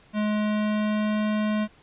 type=tone with pitch glide; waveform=square; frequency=211.2 to 212.7 Hz; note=G#3 to G#3; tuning=+29 to +42 cents; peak=-23 dBFS; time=0.13-1.68 s; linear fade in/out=50 ms; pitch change=+13 cents; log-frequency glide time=0.3-1.28 s; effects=pink hiss -56 dBFS RMS until 1.82 s + resampled to 8000 Hz